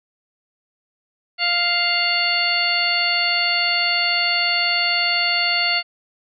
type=harmonic tone with a mistuned harmonic; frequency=698.5 Hz; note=F5; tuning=in tune; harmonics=1 / 2 / 3 / 4 / 5 / 6; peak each=-27 / -27 / -22 / -23 / -31 / -21 dBFS; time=1.38-5.83 s; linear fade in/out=50 ms; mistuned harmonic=6; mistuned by=+93 cents; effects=none